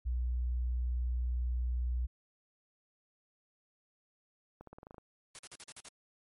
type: tone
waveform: sine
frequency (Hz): 61.1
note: B1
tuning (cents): -18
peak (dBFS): -30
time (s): 0.05-2.07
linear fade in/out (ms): 20
type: clicks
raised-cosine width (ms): 1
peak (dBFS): -35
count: 9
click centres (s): 4.61 / 4.673 / 4.73 / 4.785 / 4.831 / 4.869 / 4.909 / 4.944 / 4.982
type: noise bursts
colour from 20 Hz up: white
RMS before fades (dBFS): -48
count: 7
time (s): 5.35-5.886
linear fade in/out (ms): 0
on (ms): 38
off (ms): 45
effects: MP3 48 kbps